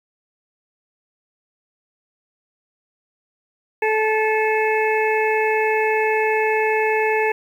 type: harmonic tone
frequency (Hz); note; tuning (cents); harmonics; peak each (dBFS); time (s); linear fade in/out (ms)
434.9; A4; -20; 1 / 2 / 4 / 5 / 6; -19 / -22 / -25 / -26 / -27; 3.82-7.32; 5
effects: 8-bit